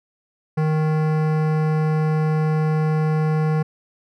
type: tone with hard clipping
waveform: sine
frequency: 155.56 Hz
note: D#3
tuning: in tune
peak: -19 dBFS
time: 0.57-3.63 s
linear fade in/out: 10 ms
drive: 17 dB
effects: none